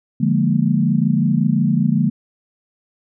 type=chord; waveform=sine; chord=Bb dominant seventh; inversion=first; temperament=equal; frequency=146.83 / 174.61 / 207.7 / 233.1 Hz; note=D3 / F3 / Ab3 / Bb3; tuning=0 / 0 / 0 / 0 cents; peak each=-19 dBFS; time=0.2-2.1 s; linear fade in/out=10 ms; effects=none